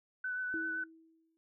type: tone with vibrato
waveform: sine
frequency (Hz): 1500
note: F#6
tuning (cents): +23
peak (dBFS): -34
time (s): 0.24-0.84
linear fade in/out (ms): 5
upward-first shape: sine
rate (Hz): 7.7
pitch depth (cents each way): 18
type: tone with exponential decay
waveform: sine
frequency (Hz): 324.5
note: E4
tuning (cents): -27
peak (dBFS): -36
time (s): 0.54-1.37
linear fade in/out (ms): 0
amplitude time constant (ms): 180
effects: noise-tail reverb RT60 0.1 s tail -20 dB re dry